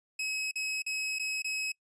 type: tone with dropouts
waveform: sawtooth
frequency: 2558 Hz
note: D#7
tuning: 47 cents sharp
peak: -28 dBFS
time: 0.19-1.72 s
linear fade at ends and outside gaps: 5 ms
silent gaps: 0.513-0.556 / 0.822-0.863 / 1.187-1.195 / 1.422-1.444 s
effects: noise-tail reverb RT60 0.1 s tail -25 dB re dry + resampled to 22050 Hz